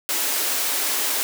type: high-pass noise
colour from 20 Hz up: white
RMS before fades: -23 dBFS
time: 0.09-1.23 s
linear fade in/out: 0 ms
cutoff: 250 Hz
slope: 96 dB/octave
effects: none